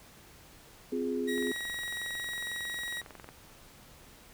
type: chord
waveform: sine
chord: F minor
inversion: second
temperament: equal with one note detuned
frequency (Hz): 258.5 / 349.2 / 415.3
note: C4 / F4 / Ab4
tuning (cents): -21 / 0 / 0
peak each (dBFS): -33 / -37 / -33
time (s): 0.92-1.52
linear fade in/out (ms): 5
type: tone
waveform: 30% pulse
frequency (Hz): 1906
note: A#6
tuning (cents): +38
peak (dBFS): -32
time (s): 1.27-3.02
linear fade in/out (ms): 20
type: click train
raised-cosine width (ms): 0.5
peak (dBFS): -31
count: 43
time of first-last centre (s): 1.38-3.289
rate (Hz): 22
effects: pink hiss -55 dBFS RMS until 4.33 s